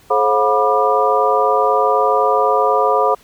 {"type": "tone cluster", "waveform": "sine", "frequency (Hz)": [428, 536, 717, 978, 1194], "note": ["A4", "C5", "F5", "B5", "D6"], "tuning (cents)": [-48, 42, 45, -17, 28], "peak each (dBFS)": -18, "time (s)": [0.1, 3.15], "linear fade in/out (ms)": 10, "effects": ["pink hiss -49 dBFS RMS until 3.23 s"]}